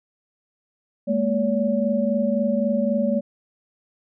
sine tone cluster, 208.5 / 232.3 / 569 Hz, G#3 / A#3 / C#5, +7 / -6 / +45 cents, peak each -23 dBFS, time 1.07-3.21 s, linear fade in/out 20 ms, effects none

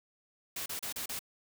white noise bursts, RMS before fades -38 dBFS, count 5, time 0.56-1.192 s, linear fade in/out 5 ms, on 100 ms, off 33 ms, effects none

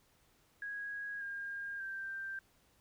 sine tone with pitch steps, 1651 / 1612.4 / 1574.6 Hz, G#6 / G6 / G6, -11 / +48 / +7 cents, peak -39 dBFS, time 0.62-2.39 s, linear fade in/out 2 ms, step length 590 ms, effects pink hiss -70 dBFS RMS until 2.8 s

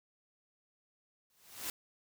white noise with exponential growth, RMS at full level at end -36 dBFS, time 1.3-1.7 s, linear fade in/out 1 ms, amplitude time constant 85 ms, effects none

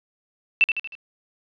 sine tone with echo, 2668 Hz, E7, 20 cents sharp, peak -12 dBFS, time 0.61-0.64 s, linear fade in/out 0 ms, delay 78 ms, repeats 4, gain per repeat -6 dB, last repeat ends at 0.952 s, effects resampled to 11025 Hz + 9-bit

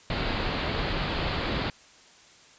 pink low-pass noise, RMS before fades -29 dBFS, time 0.1-1.7 s, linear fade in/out 2 ms, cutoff 4700 Hz, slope 96 dB/octave, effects white hiss -54 dBFS RMS until 2.58 s + resampled to 16000 Hz

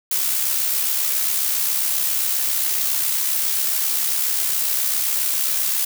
blue noise with amplitude modulation, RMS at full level -19 dBFS, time 0.11-5.85 s, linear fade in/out 5 ms, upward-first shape sine, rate 67.4 Hz, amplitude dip 40%, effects none

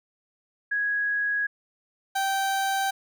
sine / 30% pulse tone pair in turn, 1661.2 / 778.8 Hz, G#6 / G5, 0 / -12 cents, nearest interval octave + minor second, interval 1312 cents, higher first, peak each -23 / -21 dBFS, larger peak second, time 0.71-1.47 / 2.15-2.91 s, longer neither, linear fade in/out 10 ms, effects none

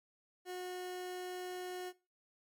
30% pulse tone, 363.5 Hz, F#4, 31 cents flat, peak -38 dBFS, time 0.45-1.93 s, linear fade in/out 50 ms, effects noise-tail reverb RT60 0.3 s tail -20 dB re dry + MP3 96 kbps

